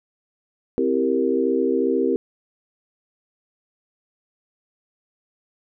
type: chord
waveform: sine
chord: C dominant seventh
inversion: none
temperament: equal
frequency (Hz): 261.6 / 329.6 / 392 / 466.2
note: C4 / E4 / G4 / Bb4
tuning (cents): 0 / 0 / 0 / 0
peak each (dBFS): -23 / -25 / -22 / -23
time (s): 0.78-2.16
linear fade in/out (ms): 0
effects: none